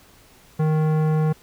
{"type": "tone with tanh clipping", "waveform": "sine", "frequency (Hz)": 155.56, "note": "D#3", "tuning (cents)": 0, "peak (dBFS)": -19, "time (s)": [0.59, 1.33], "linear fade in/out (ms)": 10, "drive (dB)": 16, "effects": ["pink hiss -52 dBFS RMS until 1.42 s"]}